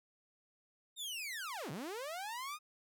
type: linear two-way sweep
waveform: sawtooth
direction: down then up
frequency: 3729 to 126.6 to 1258 Hz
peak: -37 dBFS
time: 0.96-2.59 s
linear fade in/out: 50 ms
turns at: 1.71 s
effects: none